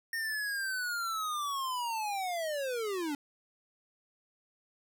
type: linear sweep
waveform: square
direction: down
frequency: 1840 to 277.2 Hz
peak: -33 dBFS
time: 0.13-3.15 s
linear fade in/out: 2 ms
effects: none